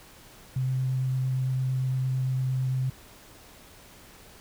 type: tone with vibrato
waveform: sine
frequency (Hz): 130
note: C3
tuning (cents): -11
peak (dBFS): -24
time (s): 0.56-2.9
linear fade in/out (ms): 5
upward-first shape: sine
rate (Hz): 8.8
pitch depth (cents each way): 9
effects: pink hiss -51 dBFS RMS until 4.4 s